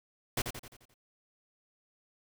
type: noise with echo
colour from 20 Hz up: pink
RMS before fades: -31 dBFS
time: 0.37-0.42 s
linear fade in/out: 5 ms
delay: 87 ms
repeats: 6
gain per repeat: -6 dB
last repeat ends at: 0.942 s
effects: none